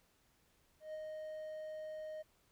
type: tone with ADSR envelope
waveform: triangle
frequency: 621 Hz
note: D#5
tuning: 3 cents flat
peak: -39 dBFS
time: 0.8-2.23 s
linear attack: 140 ms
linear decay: 26 ms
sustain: -2 dB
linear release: 19 ms
effects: pink hiss -73 dBFS RMS until 2.51 s